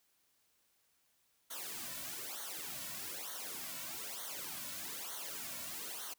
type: noise with flanger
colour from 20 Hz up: white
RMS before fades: -44 dBFS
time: 1.5-6.14 s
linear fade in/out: 10 ms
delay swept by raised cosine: 0.39 to 2.49 ms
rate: 1.1 Hz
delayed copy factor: -0.9
effects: white hiss -75 dBFS RMS until 6.18 s